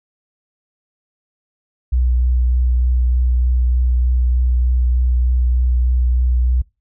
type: tone with vibrato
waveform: sine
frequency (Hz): 61.74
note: B1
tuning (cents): 0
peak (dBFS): -12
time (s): 1.92-6.62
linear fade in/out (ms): 10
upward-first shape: triangle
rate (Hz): 3.3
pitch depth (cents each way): 18
effects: noise-tail reverb RT60 0.3 s tail -25 dB re dry